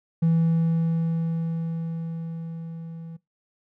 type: tone with level ramp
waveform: triangle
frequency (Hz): 164.81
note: E3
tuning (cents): 0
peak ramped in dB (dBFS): -14 to -34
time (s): 0.22-3.17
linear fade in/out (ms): 10
effects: noise-tail reverb RT60 0.2 s tail -22 dB re dry + tanh soft clip ceiling -11 dBFS